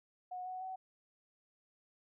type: tone with pitch steps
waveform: sine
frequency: 730 / 741.5 / 753.1 Hz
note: F#5 / F#5 / F#5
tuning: -24 / +4 / +30 cents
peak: -40 dBFS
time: 0.31-0.76 s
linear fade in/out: 10 ms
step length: 150 ms
effects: none